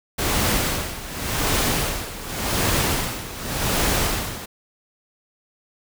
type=noise with tremolo; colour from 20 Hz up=pink; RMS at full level=-20 dBFS; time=0.18-4.46 s; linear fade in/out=10 ms; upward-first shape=sine; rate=0.88 Hz; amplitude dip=80%; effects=none